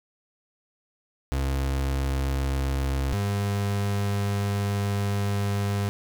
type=tone pair in turn; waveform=35% pulse; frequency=67.6 / 100.78 Hz; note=C#2 / G2; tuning=-43 / +48 cents; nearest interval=perfect fifth; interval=691 cents; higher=second; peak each=-22 dBFS; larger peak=neither; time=1.32-3.13 / 3.13-5.89 s; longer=second; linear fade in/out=0 ms; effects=none